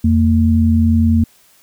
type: tone pair together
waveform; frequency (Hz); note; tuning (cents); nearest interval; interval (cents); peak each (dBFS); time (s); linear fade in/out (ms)
sine; 85.64 / 227.7; F2 / A#3; -33 / -40; octave + perfect fourth; 1693; -12; 0.04-1.24; 5
effects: white hiss -51 dBFS RMS until 1.62 s